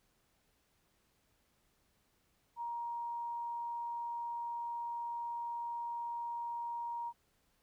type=tone; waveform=sine; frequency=942 Hz; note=A#5; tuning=18 cents sharp; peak=-37 dBFS; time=2.56-7.13 s; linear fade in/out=50 ms; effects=pink hiss -75 dBFS RMS until 7.62 s